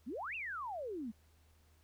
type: exponential two-way sweep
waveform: sine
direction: up then down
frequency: 204.9 to 2794 to 204.9 Hz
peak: -39 dBFS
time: 0.06-1.12 s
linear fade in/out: 20 ms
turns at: 0.35 s
effects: added 78 Hz sine -65 dBFS peak until 1.83 s + pink hiss -72 dBFS RMS until 1.83 s